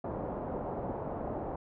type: low-pass noise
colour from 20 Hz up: white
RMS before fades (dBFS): -37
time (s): 0.04-1.56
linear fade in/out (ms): 5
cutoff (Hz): 800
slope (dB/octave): 24
effects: none